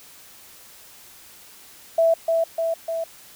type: tone with echo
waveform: sine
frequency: 659.3 Hz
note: E5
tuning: in tune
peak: -14 dBFS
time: 1.98-2.14 s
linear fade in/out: 5 ms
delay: 300 ms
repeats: 3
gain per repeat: -3 dB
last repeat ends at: 3.04 s
effects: white hiss -47 dBFS RMS until 3.35 s